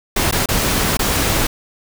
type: noise with dropouts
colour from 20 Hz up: pink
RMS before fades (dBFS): -17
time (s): 0.16-1.47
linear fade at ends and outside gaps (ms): 5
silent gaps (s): 0.312-0.324 / 0.459-0.487 / 0.971-0.992
effects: none